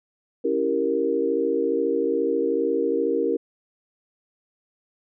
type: chord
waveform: sine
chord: C# diminished seventh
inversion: none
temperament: equal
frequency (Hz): 277.2 / 329.6 / 392 / 466.2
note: C#4 / E4 / G4 / Bb4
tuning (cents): 0 / 0 / 0 / 0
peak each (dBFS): -28 / -27 / -26 / -23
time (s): 0.44-3.37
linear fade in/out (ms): 10
effects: none